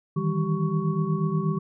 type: tone cluster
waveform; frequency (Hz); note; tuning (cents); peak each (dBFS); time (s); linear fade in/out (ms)
sine; 154.5 / 162.8 / 198.9 / 386.3 / 1115; D#3 / E3 / G3 / G4 / C#6; -12 / -21 / +25 / -25 / +10; -27 / -26 / -29 / -32 / -35; 0.16-1.59; 10
effects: none